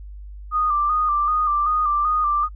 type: tone with vibrato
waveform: sine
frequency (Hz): 1207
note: D6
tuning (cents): +47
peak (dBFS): -17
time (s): 0.51-2.49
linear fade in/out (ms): 50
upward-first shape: square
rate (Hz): 2.6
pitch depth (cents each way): 41
effects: noise-tail reverb RT60 0.1 s tail -26 dB re dry + added 50 Hz sine -34 dBFS peak until 2.55 s